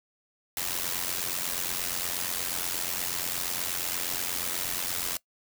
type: noise with amplitude modulation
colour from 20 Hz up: white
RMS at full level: -28 dBFS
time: 0.57-5.17 s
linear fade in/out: 2 ms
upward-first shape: sine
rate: 88.4 Hz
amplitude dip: 75%
effects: noise-tail reverb RT60 0.1 s tail -21 dB re dry